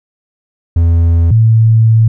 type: tone pair in turn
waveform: triangle / sine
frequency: 84 / 112.13 Hz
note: E2 / A2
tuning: +33 / +33 cents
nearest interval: perfect fourth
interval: 500 cents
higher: second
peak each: -4 dBFS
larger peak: neither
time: 0.76-1.31 / 1.31-2.08 s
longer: second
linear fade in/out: 5 ms
effects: none